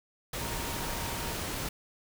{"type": "tone in noise", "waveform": "sine", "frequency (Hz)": 931, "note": "A#5", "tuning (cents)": -2, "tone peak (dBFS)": -43, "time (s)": [0.41, 1.34], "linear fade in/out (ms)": 5, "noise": "pink", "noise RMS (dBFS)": -35, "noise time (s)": [0.33, 1.69], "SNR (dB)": -11, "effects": []}